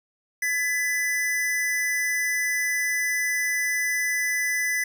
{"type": "tone pair together", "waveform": "square", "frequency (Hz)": [1700, 1998.8], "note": ["G#6", "B6"], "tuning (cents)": [40, 20], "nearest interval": "minor third", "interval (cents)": 280, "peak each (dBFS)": [-32, -24], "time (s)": [0.42, 4.84], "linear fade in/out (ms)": 5, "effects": []}